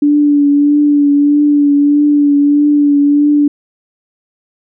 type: tone with vibrato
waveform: sine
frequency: 290 Hz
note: D4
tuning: 22 cents flat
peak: -6 dBFS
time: 0.02-3.48 s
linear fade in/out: 5 ms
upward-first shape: triangle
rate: 1.6 Hz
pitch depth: 29 cents each way
effects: none